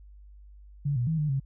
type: tone with pitch steps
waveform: sine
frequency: 142.9 / 121.7 / 160.7 / 150.7 / 135.9 Hz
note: D3 / B2 / E3 / D3 / C#3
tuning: -47 / -25 / -44 / +45 / -34 cents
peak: -24 dBFS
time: 0.85-1.4 s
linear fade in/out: 10 ms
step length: 110 ms
effects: added 50 Hz sine -47 dBFS peak until 1.45 s